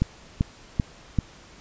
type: click train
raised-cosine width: 5 ms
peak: -8 dBFS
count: 4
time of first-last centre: 0.02-1.187 s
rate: 2.57 Hz
effects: pink hiss -49 dBFS RMS until 1.6 s + resampled to 16000 Hz